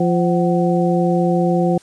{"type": "harmonic tone with a mistuned harmonic", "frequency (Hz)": 174, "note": "F3", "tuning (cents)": -6, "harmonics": [1, 2, 3, 4], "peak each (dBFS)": [-16, -19, -21, -22], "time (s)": [0, 1.78], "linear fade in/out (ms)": 5, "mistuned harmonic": 4, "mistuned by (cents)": 120, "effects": ["white hiss -49 dBFS RMS until 1.82 s", "resampled to 22050 Hz"]}